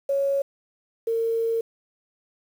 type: tone pair in turn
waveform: sine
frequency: 554.4 / 456.3 Hz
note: C#5 / A#4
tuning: 0 / -37 cents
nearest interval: minor third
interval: 337 cents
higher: first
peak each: -20 / -21 dBFS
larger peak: first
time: 0.09-0.42 / 1.07-1.61 s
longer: second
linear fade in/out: 5 ms
effects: 8-bit